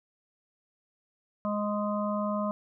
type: harmonic tone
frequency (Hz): 207.7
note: G#3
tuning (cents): 0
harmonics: 1 / 3 / 5 / 6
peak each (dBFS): -30 / -32 / -35 / -38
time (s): 1.45-2.51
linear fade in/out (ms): 0
effects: none